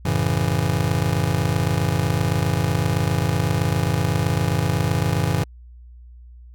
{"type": "chord", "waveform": "square", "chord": "F# minor seventh", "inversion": "none", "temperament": "just", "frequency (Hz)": [92.5, 111, 138.75, 166.5], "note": ["F#2", "A2", "C#3", "E3"], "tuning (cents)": [0, 16, 2, 18], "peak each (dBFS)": -25, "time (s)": [0.05, 5.44], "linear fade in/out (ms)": 5, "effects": ["added 60 Hz sine -40 dBFS peak until 6.54 s"]}